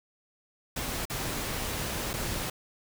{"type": "noise with dropouts", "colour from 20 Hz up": "pink", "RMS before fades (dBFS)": -33, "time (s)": [0.76, 2.5], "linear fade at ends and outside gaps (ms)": 5, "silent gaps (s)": [[1.054, 1.098], [2.133, 2.137]], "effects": []}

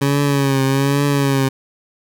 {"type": "tone with vibrato", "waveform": "20% pulse", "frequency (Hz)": 138.59, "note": "C#3", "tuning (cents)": 0, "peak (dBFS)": -9, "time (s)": [0.01, 1.49], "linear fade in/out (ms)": 10, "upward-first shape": "triangle", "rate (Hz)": 1.2, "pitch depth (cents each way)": 64, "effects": []}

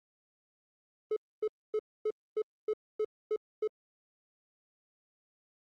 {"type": "tone bursts", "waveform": "triangle", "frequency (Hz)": 429.5, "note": "A4", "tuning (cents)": -42, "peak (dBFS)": -25, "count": 9, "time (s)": [1.11, 3.676], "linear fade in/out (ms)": 5, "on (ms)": 54, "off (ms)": 260, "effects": ["tanh soft clip ceiling -22 dBFS", "Opus 32 kbps"]}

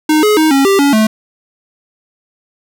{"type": "tone with pitch steps", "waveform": "square", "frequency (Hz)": [308.2, 422.7, 313.7, 273.7, 393.3, 282.5, 217.4], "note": ["D#4", "G#4", "D#4", "C#4", "G4", "C#4", "A3"], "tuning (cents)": [-16, 31, 14, -22, 6, 33, -21], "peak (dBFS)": -8, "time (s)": [0.09, 1.07], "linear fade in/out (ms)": 5, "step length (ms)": 140, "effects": []}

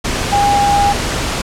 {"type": "tone in noise", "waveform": "sine", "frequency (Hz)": 810, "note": "G#5", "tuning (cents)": -43, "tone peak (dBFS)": -10, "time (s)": [0.32, 0.93], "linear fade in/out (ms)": 10, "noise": "pink", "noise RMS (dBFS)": -18, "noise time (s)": [0.04, 1.42], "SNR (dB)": 5, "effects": ["low-pass 8000 Hz 12 dB/octave"]}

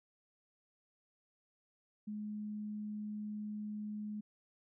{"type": "tone", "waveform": "sine", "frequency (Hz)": 210.6, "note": "G#3", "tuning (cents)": 24, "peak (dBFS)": -39, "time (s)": [2.07, 4.21], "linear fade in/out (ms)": 10, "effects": []}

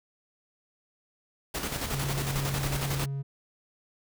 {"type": "noise with tremolo", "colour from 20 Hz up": "pink", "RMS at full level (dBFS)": -31, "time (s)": [1.54, 3.06], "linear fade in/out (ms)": 10, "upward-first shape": "square", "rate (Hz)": 11, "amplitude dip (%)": 45}
{"type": "tone", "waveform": "triangle", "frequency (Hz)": 138, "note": "C#3", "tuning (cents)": -7, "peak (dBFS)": -28, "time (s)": [1.92, 3.23], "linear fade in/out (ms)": 20}
{"effects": []}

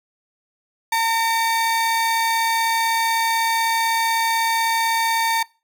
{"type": "tone pair together", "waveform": "35% pulse", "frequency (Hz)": [910, 2293], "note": ["A#5", "D7"], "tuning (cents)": [-42, -42], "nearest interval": "octave + major third", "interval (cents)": 1600, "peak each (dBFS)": [-16, -24], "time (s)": [0.92, 5.43], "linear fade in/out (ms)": 5, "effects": ["noise-tail reverb RT60 0.3 s tail -22 dB re dry"]}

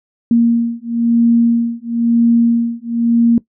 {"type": "beating tone pair", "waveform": "sine", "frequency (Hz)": [233.1, 234.1], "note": ["A#3", "A#3"], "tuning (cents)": [0, 8], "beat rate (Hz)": 1, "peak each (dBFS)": -13, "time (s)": [0.31, 3.38], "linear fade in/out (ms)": 2, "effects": ["noise-tail reverb RT60 0.1 s tail -19 dB re dry"]}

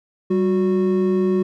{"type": "tone pair together", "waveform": "triangle", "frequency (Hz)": [193.4, 366.6], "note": ["G3", "F#4"], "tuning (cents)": [-23, -16], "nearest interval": "major seventh", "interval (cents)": 1107, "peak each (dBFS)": [-17, -16], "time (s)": [0.3, 1.43], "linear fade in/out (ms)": 10, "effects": []}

